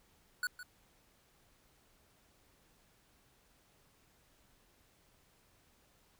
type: tone with echo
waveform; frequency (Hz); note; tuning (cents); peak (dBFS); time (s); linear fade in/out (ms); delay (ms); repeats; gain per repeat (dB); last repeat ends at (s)
square; 1472; F#6; -9; -33; 0.43-0.47; 2; 160; 1; -13; 0.63
effects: pink hiss -69 dBFS RMS until 6.19 s